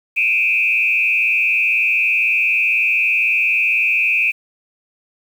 sine tone with frequency modulation, 2489 Hz, D#7, in tune, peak -13 dBFS, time 0.16-4.32 s, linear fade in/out 20 ms, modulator 118 Hz, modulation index 1.2, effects 7-bit

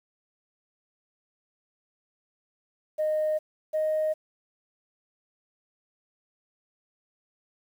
sine tone pair in turn, 617 / 621.7 Hz, D#5 / D#5, -15 / -2 cents, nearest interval unison, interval 13 cents, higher second, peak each -22 dBFS, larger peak neither, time 2.98-3.39 / 3.73-4.14 s, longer neither, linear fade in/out 20 ms, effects tanh soft clip ceiling -20 dBFS + 9-bit

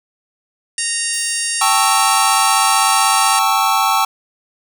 harmonic tone, 928 Hz, A#5, 8 cents flat, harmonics 2 / 3 / 4 / 5 / 6 / 7 / 8 / 9 / 10, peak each -27 / -27 / -33 / -27 / -26 / -29 / -28 / -31 / -21 dBFS, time 0.78-3.39 s, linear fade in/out 2 ms
blue noise with exponential decay, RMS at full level -36 dBFS, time 1.13-2.24 s, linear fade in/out 5 ms, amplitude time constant 240 ms
square chord, A dominant seventh, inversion third, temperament equal, 784 / 880 / 1108.7 / 1318.5 Hz, G5 / A5 / C#6 / E6, 0 / 0 / 0 / 0 cents, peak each -19 dBFS, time 1.61-4.05 s, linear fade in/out 5 ms
effects none

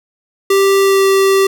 square tone with pitch glide, 392 to 388.8 Hz, G4 to G4, 0 to -14 cents, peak -9 dBFS, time 0.5-1.47 s, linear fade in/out 5 ms, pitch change -14 cents, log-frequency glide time 0.8-1.06 s, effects none

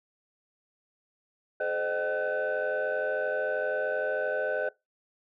sine tone cluster, 428 / 518 / 611 / 766 / 1509 Hz, A4 / C5 / D#5 / G5 / F#6, -48 / -17 / -32 / -40 / +34 cents, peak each -34 / -31 / -30 / -39 / -32 dBFS, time 1.6-4.69 s, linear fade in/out 5 ms, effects noise-tail reverb RT60 0.2 s tail -21 dB re dry + tanh soft clip ceiling -21 dBFS

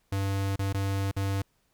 square tone with dropouts, 98 Hz, G2, in tune, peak -27 dBFS, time 0.12-1.42 s, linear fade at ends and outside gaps 5 ms, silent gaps 0.56-0.591 / 0.728-0.743 / 1.114-1.164 s, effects pink hiss -71 dBFS RMS until 1.73 s

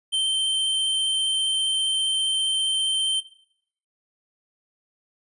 square tone with vibrato, 3115 Hz, G7, 12 cents flat, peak -21 dBFS, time 0.12-3.21 s, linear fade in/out 20 ms, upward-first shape triangle, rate 15 Hz, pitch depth 13 cents each way, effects noise-tail reverb RT60 0.7 s tail -21 dB re dry + resampled to 24000 Hz

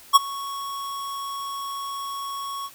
square tone with ADSR envelope, 1108.7 Hz, C#6, in tune, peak -8 dBFS, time 0.13-2.7 s, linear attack 28 ms, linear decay 22 ms, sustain -22 dB, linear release 48 ms, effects white hiss -48 dBFS RMS until 2.74 s

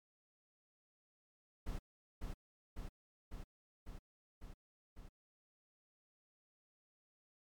brown noise with echo, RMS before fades -41 dBFS, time 1.66-1.79 s, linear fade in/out 10 ms, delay 550 ms, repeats 6, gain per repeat -2 dB, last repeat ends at 5.09 s, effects MP3 96 kbps

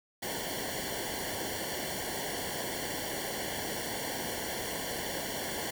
pink noise with comb filter, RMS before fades -36 dBFS, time 0.22-5.71 s, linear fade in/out 10 ms, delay 0.79 ms, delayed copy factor -0.9, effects none

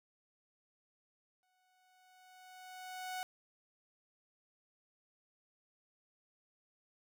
sawtooth tone with exponential growth, 740 Hz, F#5, in tune, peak -34 dBFS, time 1.43-3.23 s, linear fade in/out 0 ms, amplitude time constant 390 ms, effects none

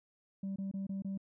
sine tone bursts, 194.5 Hz, G3, 13 cents flat, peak -33 dBFS, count 5, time 0.43-1.176 s, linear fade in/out 5 ms, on 130 ms, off 24 ms, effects tanh soft clip ceiling -34 dBFS

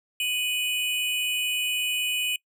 square tone pair together, 2489 / 2960 Hz, D#7 / F#7, 0 / 0 cents, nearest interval minor third, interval 300 cents, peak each -28 dBFS, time 0.2-2.36 s, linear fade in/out 2 ms, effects noise-tail reverb RT60 0.1 s tail -24 dB re dry

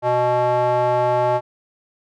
square tone with band-pass filter, 123.47 Hz, B2, in tune, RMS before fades -18 dBFS, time 0.02-1.41 s, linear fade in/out 50 ms, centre 740 Hz, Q 5.3, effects none

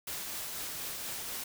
white noise with tremolo, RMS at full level -38 dBFS, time 0.07-1.44 s, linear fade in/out 5 ms, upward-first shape triangle, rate 4.1 Hz, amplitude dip 25%, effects none

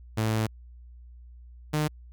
sawtooth tone pair in turn, 110 / 151.85 Hz, A2 / D#3, 0 / -42 cents, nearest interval tritone, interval 558 cents, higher second, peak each -20 dBFS, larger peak neither, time 0.17-0.47 / 1.73-1.88 s, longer first, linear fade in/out 10 ms, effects added 60 Hz sine -45 dBFS peak until 2.12 s

